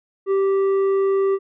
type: tone with tanh clipping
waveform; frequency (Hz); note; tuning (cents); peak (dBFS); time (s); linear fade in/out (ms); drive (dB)
sine; 390; G4; -9; -17; 0.26-1.39; 50; 7
effects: none